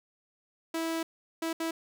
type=tone bursts at uneven times; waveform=sawtooth; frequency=327.2 Hz; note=E4; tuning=13 cents flat; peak=-26 dBFS; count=3; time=0.74-1.03 / 1.42-1.53 / 1.6-1.71 s; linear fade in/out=5 ms; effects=none